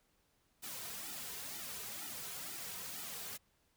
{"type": "noise with flanger", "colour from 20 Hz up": "white", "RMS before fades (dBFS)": -45, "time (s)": [0.62, 3.38], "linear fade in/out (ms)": 20, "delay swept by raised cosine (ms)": [1.8, 3.6], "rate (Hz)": 2.1, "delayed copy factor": -0.85, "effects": ["pink hiss -75 dBFS RMS until 3.76 s"]}